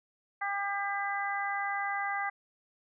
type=harmonic tone; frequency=400 Hz; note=G4; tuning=35 cents sharp; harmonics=2 / 3 / 4 / 5; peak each=-34 / -37 / -37 / -36 dBFS; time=0.41-2.3 s; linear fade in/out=10 ms; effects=none